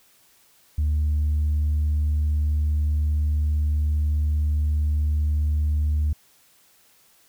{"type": "tone", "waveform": "sine", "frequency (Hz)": 75.2, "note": "D2", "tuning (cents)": 42, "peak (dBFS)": -17, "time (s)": [0.78, 6.13], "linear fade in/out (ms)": 5, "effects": ["tanh soft clip ceiling -17 dBFS", "white hiss -58 dBFS RMS until 7.28 s"]}